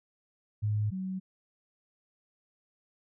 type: tone pair in turn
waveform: sine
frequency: 105.6 / 188.16 Hz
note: G#2 / F#3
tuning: +29 / +29 cents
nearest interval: minor seventh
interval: 1000 cents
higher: second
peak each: -26 / -32 dBFS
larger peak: first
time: 0.62-0.91 / 0.91-1.2 s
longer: neither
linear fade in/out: 20 ms
effects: none